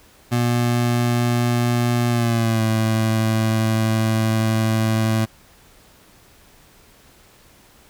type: tone with pitch glide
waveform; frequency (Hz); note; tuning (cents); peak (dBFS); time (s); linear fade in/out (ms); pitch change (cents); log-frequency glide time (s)
25% pulse; 120.3 to 110.95; B2 to A2; -45 to +15; -13; 0.31-5.26; 20; -140; 2.08-2.63
effects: pink hiss -51 dBFS RMS until 7.89 s